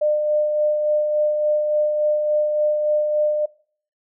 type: tone with tremolo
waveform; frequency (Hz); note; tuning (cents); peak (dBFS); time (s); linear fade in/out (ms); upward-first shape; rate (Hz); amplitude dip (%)
sine; 602; D5; +43; -15; 0.01-3.46; 10; sine; 3.5; 35
effects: noise-tail reverb RT60 0.5 s tail -21 dB re dry